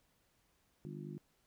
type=harmonic tone; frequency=50.1 Hz; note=G1; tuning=38 cents sharp; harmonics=3 / 4 / 5 / 6 / 7; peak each=-46 / -49 / -54 / -54 / -51 dBFS; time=0.85-1.18 s; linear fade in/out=0 ms; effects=pink hiss -75 dBFS RMS until 1.46 s